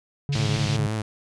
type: tone bursts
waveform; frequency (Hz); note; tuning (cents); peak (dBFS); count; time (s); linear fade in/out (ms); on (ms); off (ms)
triangle; 141.9; C#3; +41; -20; 6; 0.29-0.864; 0; 74; 26
type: band-pass noise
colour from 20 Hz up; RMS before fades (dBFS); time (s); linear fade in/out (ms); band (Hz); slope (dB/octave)
pink; -34; 0.32-0.77; 10; 2300 to 5700; 24
type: tone with vibrato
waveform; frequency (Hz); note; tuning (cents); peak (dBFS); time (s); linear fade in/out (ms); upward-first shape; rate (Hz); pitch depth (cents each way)
sawtooth; 107; A2; -48; -21; 0.35-1.02; 5; triangle; 5.5; 61
effects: resampled to 24000 Hz